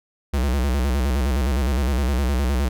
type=tone with vibrato; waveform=square; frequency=66.2 Hz; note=C2; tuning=21 cents sharp; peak=-19 dBFS; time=0.33-2.69 s; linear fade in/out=10 ms; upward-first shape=square; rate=9.7 Hz; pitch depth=120 cents each way; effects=none